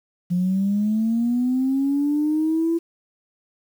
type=linear sweep; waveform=sine; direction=up; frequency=174.61 to 337 Hz; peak=-17 dBFS; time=0.3-2.79 s; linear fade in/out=20 ms; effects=tanh soft clip ceiling -13 dBFS + 8-bit